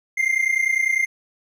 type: tone pair together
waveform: triangle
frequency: 2086 / 2116 Hz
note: C7 / C7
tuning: -6 / +19 cents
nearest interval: unison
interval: 25 cents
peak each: -19 dBFS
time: 0.17-1.06 s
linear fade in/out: 10 ms
effects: none